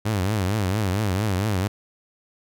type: tone with vibrato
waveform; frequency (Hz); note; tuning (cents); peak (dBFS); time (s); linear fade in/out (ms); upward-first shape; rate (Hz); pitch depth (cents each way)
sawtooth; 100; G2; +35; -17; 0.05-1.68; 10; triangle; 4.4; 210
effects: none